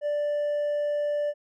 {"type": "tone with hard clipping", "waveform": "sine", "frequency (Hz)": 587.3, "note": "D5", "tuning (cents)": 0, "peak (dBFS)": -25, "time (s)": [0.01, 1.34], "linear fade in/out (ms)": 50, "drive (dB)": 2, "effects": []}